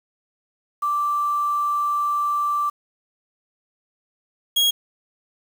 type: tone pair in turn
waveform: sine / 40% pulse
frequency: 1172 / 3294 Hz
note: D6 / G#7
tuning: -4 / -15 cents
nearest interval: octave + tritone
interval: 1789 cents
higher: second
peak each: -19 / -15 dBFS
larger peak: second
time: 0.82-2.7 / 4.56-4.71 s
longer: first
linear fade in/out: 10 ms
effects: 7-bit